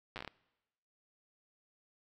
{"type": "slowing click train", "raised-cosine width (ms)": 0.3, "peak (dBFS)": -26, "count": 8, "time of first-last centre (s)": [0.16, 0.277], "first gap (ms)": 8, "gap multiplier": 1.24, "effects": ["noise-tail reverb RT60 1.0 s tail -22 dB re dry"]}